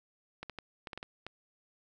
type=clicks; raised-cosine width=0.3 ms; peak=-25 dBFS; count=8; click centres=0.43 / 0.497 / 0.587 / 0.872 / 0.932 / 0.976 / 1.029 / 1.266 s; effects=none